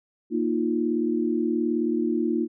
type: chord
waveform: sine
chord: Bb suspended fourth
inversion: none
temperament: just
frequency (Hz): 233.1 / 310.8 / 349.6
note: Bb3 / Eb4 / F4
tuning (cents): 0 / -2 / +2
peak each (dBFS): -26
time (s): 0.3-2.48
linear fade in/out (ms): 50
effects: none